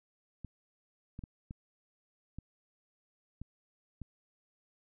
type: clicks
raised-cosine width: 5 ms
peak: -30 dBFS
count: 7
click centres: 0.447 / 1.191 / 1.238 / 1.509 / 2.386 / 3.416 / 4.017 s
effects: none